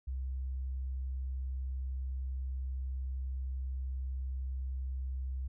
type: tone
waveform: sine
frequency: 65.2 Hz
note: C2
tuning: 5 cents flat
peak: -34 dBFS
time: 0.07-5.48 s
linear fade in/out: 10 ms
effects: none